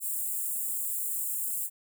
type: high-pass noise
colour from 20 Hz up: white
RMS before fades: -32 dBFS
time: 0-1.7 s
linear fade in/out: 50 ms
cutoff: 7300 Hz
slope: 96 dB/octave
effects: none